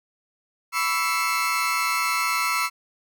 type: tone cluster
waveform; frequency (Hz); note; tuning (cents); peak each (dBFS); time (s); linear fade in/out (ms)
30% pulse; 994 / 1133 / 1324 / 2146; B5 / C#6 / E6 / C7; +11 / +37 / +7 / +43; -27 / -27 / -22 / -25; 0.72-2.7; 50
effects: none